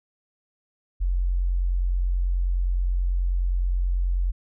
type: tone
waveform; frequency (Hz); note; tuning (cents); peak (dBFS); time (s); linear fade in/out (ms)
sine; 44.71; F1; +41; -20; 1-4.32; 20
effects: none